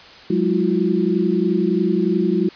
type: tone cluster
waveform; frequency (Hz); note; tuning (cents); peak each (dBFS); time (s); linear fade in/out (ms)
sine; 182.5 / 205.6 / 330.5 / 361.6; F#3 / G#3 / E4 / F#4; -24 / -17 / +5 / -40; -21; 0.3-2.49; 5
effects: white hiss -42 dBFS RMS until 2.55 s + resampled to 11025 Hz